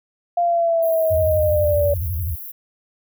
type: exponential sweep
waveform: sine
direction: down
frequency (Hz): 698.5 to 573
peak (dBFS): -15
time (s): 0.37-1.94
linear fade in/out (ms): 5
type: high-pass noise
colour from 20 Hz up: white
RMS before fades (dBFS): -34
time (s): 0.82-2.52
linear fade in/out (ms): 10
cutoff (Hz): 11000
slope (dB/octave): 96
type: tone with vibrato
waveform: sine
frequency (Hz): 85.4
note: F2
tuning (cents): -38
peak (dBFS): -21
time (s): 1.1-2.36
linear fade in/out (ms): 20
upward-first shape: square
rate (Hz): 12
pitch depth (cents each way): 190
effects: none